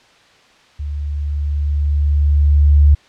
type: tone with level ramp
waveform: sine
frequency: 72.9 Hz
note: D2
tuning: 12 cents flat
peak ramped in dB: -21 to -5 dBFS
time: 0.79-2.95 s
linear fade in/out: 10 ms
effects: white hiss -49 dBFS RMS until 3.08 s + low-pass 4000 Hz 12 dB/octave